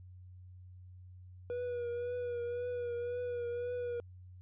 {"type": "tone with vibrato", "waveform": "triangle", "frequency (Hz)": 484.1, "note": "B4", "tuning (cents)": -35, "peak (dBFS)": -33, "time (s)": [1.5, 4], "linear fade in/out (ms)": 0, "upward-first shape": "triangle", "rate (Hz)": 1.9, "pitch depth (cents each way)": 34, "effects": ["added 91 Hz sine -50 dBFS peak until 4.41 s", "resampled to 8000 Hz"]}